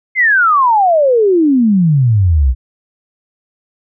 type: exponential sweep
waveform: sine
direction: down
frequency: 2138 to 59.1 Hz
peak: -7 dBFS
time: 0.15-2.55 s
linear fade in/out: 50 ms
effects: none